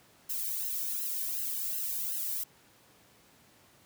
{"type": "noise with flanger", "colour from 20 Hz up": "violet", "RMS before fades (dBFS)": -34, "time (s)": [0.29, 2.44], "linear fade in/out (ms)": 10, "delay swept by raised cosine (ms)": [0.85, 1.52], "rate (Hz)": 2.7, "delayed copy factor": -0.95, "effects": ["pink hiss -61 dBFS RMS until 3.85 s", "high-pass 100 Hz 12 dB/octave"]}